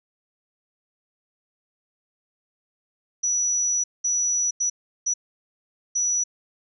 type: tone bursts at uneven times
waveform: sine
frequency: 5890 Hz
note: F#8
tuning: 9 cents flat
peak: -20 dBFS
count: 5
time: 3.23-3.84 / 4.04-4.51 / 4.6-4.7 / 5.06-5.14 / 5.95-6.24 s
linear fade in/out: 10 ms
effects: none